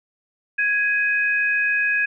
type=tone pair together; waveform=sine; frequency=1661.2 / 2514 Hz; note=G#6 / D#7; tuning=0 / +17 cents; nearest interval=perfect fifth; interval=717 cents; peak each=-19 / -22 dBFS; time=0.58-2.06 s; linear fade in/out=10 ms; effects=none